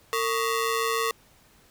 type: ring-modulated tone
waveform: sawtooth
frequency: 784 Hz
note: G5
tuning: in tune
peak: -17 dBFS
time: 0.13-1.11 s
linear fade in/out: 0 ms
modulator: 329 Hz
effects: pink hiss -58 dBFS RMS until 1.7 s